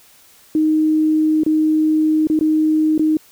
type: tone with dropouts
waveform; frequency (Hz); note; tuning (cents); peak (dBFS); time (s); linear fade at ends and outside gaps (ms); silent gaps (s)
sine; 311.1; D#4; 0; -12; 0.55-3.17; 2; 1.435-1.463 / 2.271-2.299 / 2.391-2.41 / 2.979-2.994
effects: white hiss -49 dBFS RMS until 3.31 s